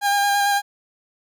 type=tone with vibrato; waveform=30% pulse; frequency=807 Hz; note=G#5; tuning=50 cents flat; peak=-14 dBFS; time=0.01-0.62 s; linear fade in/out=50 ms; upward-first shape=square; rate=8.9 Hz; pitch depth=12 cents each way; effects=none